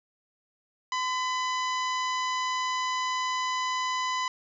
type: harmonic tone with a mistuned harmonic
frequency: 1000 Hz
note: B5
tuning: 21 cents sharp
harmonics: 1 / 2 / 3 / 4 / 5 / 6 / 7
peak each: -28 / -34 / -38 / -40 / -42 / -44 / -45 dBFS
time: 0.92-4.28 s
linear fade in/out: 2 ms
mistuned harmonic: 1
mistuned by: +37 cents
effects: none